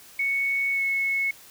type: tone with pitch glide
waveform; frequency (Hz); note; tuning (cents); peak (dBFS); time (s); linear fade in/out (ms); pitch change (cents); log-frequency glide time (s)
sine; 2217 to 2194; C#7 to C#7; 0 to -18; -22; 0.19-1.31; 5; -18; 0.72-0.82
effects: white hiss -49 dBFS RMS until 1.5 s

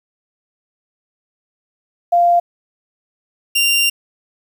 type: tone pair in turn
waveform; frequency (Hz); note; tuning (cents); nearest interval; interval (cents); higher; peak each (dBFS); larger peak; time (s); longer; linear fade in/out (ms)
sine / sawtooth; 695 / 2780; F5 / F7; -9 / -9; 2 octaves; 2400; second; -9; neither; 2.12-2.4 / 3.55-3.9; second; 10
effects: 8-bit

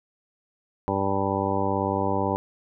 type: harmonic tone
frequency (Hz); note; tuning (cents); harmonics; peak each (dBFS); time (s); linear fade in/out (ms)
98; G2; 0; 1 / 2 / 3 / 4 / 5 / 6 / 8 / 9 / 10; -31 / -31 / -31 / -31 / -31 / -31 / -31 / -31 / -31; 0.88-2.36; 0
effects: none

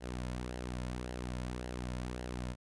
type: tone with flanger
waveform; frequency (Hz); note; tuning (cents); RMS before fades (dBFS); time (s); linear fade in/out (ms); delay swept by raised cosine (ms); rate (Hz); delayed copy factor
sawtooth; 61.74; B1; 0; -40; 0-2.56; 50; 0.82 to 2.62; 1.8; -0.5
effects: resampled to 24000 Hz

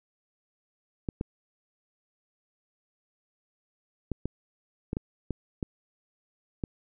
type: clicks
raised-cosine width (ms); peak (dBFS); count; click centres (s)
3; -17; 9; 1.088 / 1.211 / 4.117 / 4.256 / 4.931 / 4.969 / 5.307 / 5.628 / 6.638
effects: none

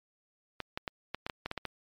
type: clicks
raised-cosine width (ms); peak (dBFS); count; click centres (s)
0.3; -18; 10; 0.603 / 0.775 / 0.878 / 1.146 / 1.265 / 1.298 / 1.46 / 1.514 / 1.577 / 1.653
effects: MP3 96 kbps

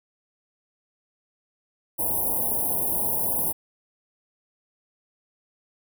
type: band-stop noise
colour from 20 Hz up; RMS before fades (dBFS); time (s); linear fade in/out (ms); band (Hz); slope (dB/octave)
white; -25; 1.98-3.53; 20; 980 to 9700; 96
effects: none

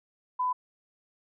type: tone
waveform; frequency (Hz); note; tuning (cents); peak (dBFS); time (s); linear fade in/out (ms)
sine; 1002; B5; +25; -25; 0.39-0.53; 10
effects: none

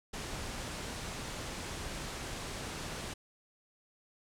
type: low-pass noise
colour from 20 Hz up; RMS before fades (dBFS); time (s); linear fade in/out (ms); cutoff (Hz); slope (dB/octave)
pink; -41; 0.13-3.14; 10; 9500; 24
effects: none

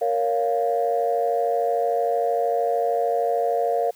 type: chord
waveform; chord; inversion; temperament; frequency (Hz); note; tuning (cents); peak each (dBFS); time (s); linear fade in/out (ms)
sine; Bb minor; none; just; 466.2 / 559.4 / 699.2; Bb4 / Db5 / F5; 0 / +16 / +2; -23 / -25 / -22; 0.01-3.91; 10
effects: tanh soft clip ceiling -11 dBFS + white hiss -54 dBFS RMS until 3.95 s

